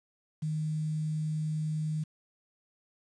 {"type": "tone with quantisation", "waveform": "sine", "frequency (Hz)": 155, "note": "D#3", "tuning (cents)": -6, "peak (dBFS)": -29, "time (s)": [0.42, 2.04], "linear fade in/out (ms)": 10, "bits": 9, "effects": ["resampled to 24000 Hz"]}